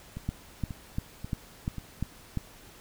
two click trains, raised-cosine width 5 ms, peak -17 / -24 dBFS, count 7 / 4, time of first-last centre 0.29-2.373 / 0.17-1.783 s, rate 2.88 / 1.86 Hz, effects pink hiss -52 dBFS RMS until 2.8 s

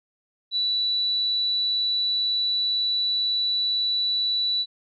sine tone, 3951 Hz, B7, in tune, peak -21 dBFS, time 0.51-4.66 s, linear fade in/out 50 ms, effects none

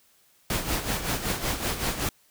pink noise with tremolo, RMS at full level -26 dBFS, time 0.5-2.09 s, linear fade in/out 2 ms, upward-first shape sine, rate 5.3 Hz, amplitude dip 65%, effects white hiss -62 dBFS RMS until 2.3 s

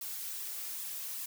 blue noise with flanger, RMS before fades -40 dBFS, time 0.01-1.26 s, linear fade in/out 5 ms, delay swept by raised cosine 1.3 to 4.1 ms, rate 2.5 Hz, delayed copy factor -0.6, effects none

